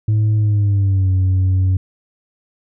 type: tone with pitch glide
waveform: sine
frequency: 107.4 to 93.5 Hz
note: A2 to F#2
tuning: -41 to +19 cents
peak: -9 dBFS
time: 0.08-1.77 s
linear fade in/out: 5 ms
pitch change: -240 cents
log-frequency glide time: 0.36-1.11 s
effects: tanh soft clip ceiling -11 dBFS